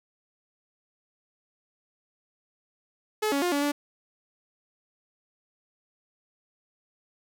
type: tone with pitch steps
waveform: sawtooth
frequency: 428.2 / 280.3 / 354.3 / 285.7 / 289.7 Hz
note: A4 / C#4 / F4 / D4 / D4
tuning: -47 / +19 / +25 / -48 / -24 cents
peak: -20 dBFS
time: 3.22-3.72 s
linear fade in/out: 10 ms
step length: 100 ms
effects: none